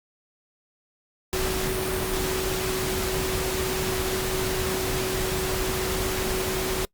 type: tone in noise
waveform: sine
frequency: 375.4 Hz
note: F#4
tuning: 25 cents sharp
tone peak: -28 dBFS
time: 1.33-6.85 s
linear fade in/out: 0 ms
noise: pink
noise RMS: -28 dBFS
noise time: 1.33-6.85 s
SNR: -3 dB
effects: noise-tail reverb RT60 0.1 s tail -25 dB re dry + Opus 48 kbps